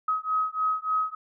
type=beating tone pair; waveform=sine; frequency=1268 / 1271.4 Hz; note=D#6 / D#6; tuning=+32 / +37 cents; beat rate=3.4 Hz; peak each=-27 dBFS; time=0.08-1.15 s; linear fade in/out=5 ms; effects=none